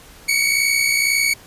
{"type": "tone pair together", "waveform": "sawtooth", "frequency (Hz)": [2208, 2270], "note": ["C#7", "C#7"], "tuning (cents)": [-7, 41], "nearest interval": "unison", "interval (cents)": 48, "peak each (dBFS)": -15, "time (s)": [0.28, 1.34], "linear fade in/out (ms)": 10, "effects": ["pink hiss -44 dBFS RMS until 1.46 s", "resampled to 32000 Hz"]}